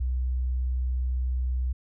sine tone, 63 Hz, B1, 35 cents sharp, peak -24 dBFS, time 0-1.73 s, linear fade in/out 10 ms, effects none

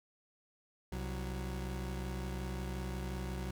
30% pulse tone pair together, 65.5 / 185.1 Hz, C2 / F#3, +2 / +1 cents, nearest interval octave + tritone, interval 1799 cents, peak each -36 / -40 dBFS, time 0.92-3.51 s, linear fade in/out 5 ms, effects none

